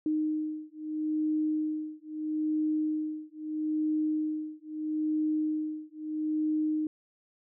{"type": "beating tone pair", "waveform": "sine", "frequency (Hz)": [308.2, 308.97], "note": ["D#4", "D#4"], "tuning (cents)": [-16, -12], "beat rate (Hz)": 0.77, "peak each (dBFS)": -31, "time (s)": [0.06, 6.87], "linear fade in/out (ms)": 2, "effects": []}